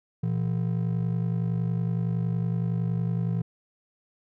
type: ring-modulated tone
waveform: triangle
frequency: 144.5 Hz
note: D3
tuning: 28 cents flat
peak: -19 dBFS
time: 0.23-3.42 s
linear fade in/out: 5 ms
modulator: 25.4 Hz
effects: none